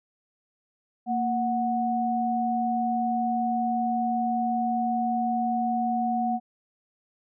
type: tone pair together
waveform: sine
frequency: 231.3 / 736.7 Hz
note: A#3 / F#5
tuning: -13 / -8 cents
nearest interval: octave + minor sixth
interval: 2005 cents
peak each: -27 / -25 dBFS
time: 1.06-6.4 s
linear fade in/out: 50 ms
effects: none